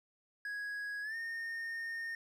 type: tone with pitch glide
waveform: triangle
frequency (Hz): 1661.2 to 1832.6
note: G#6 to A#6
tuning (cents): 0 to -30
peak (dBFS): -36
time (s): 0.45-2.15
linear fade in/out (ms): 2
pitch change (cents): +170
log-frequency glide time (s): 1.02-1.16
effects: none